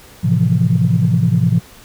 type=chord; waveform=sine; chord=F major seventh; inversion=first; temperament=equal; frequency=110 / 130.81 / 164.81 / 174.61 Hz; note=A2 / C3 / E3 / F3; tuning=0 / 0 / 0 / 0 cents; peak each=-16 dBFS; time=0.23-1.6 s; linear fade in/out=20 ms; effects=tanh soft clip ceiling -2 dBFS + pink hiss -42 dBFS RMS until 1.84 s